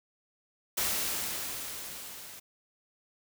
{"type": "noise with level ramp", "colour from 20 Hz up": "white", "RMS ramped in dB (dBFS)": [-29, -47], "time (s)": [0.77, 2.4], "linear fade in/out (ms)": 10, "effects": []}